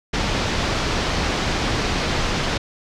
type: low-pass noise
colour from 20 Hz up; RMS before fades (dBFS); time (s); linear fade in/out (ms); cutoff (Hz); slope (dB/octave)
pink; -22; 0.13-2.58; 10; 5700; 24
effects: none